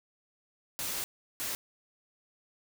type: noise bursts at uneven times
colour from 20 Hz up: white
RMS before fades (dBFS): -35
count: 2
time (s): 0.79-1.04 / 1.4-1.55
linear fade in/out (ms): 0
effects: none

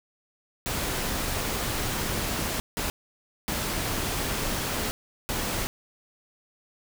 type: noise bursts at uneven times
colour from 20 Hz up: pink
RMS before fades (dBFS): -29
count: 4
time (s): 0.66-2.6 / 2.77-2.9 / 3.48-4.91 / 5.29-5.67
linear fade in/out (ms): 0
effects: none

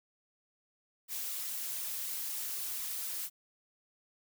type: noise with flanger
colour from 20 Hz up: blue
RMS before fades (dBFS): -38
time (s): 1.08-3.3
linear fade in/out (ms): 50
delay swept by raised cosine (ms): 1.2 to 5.2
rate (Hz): 4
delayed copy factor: -0.65
effects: none

